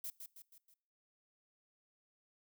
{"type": "noise with echo", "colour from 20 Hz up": "violet", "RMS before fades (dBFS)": -43, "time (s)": [0.04, 0.1], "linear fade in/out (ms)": 2, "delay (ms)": 160, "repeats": 4, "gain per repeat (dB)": -6, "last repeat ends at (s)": 0.74, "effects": ["noise-tail reverb RT60 0.6 s tail -23 dB re dry"]}